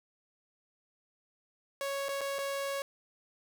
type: tone with dropouts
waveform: sawtooth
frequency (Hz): 554.4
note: C#5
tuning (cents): 0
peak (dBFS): -29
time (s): 1.81-2.82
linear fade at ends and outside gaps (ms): 1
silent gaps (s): 2.085-2.09 / 2.209-2.214 / 2.385-2.388
effects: none